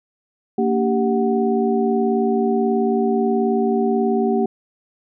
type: tone cluster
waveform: sine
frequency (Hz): 229.7 / 288.2 / 392 / 739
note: A#3 / D4 / G4 / F#5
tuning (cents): -25 / -33 / 0 / -2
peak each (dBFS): -19 / -27 / -19 / -25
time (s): 0.58-4.46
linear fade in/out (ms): 5
effects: none